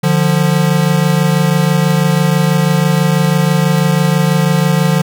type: tone pair together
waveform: square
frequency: 149.2 / 175.31 Hz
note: D3 / F3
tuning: +28 / +7 cents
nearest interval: minor third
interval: 279 cents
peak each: -13 dBFS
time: 0.03-5.02 s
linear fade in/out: 10 ms
effects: none